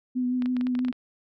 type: tone with vibrato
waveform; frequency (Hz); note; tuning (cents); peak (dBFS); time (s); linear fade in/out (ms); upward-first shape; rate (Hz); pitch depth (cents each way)
sine; 250.2; B3; +23; -23; 0.15-0.92; 20; triangle; 6.2; 25
type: clicks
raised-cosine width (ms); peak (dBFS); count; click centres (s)
0.3; -23; 10; 0.422 / 0.459 / 0.567 / 0.611 / 0.669 / 0.752 / 0.791 / 0.849 / 0.884 / 0.927
effects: none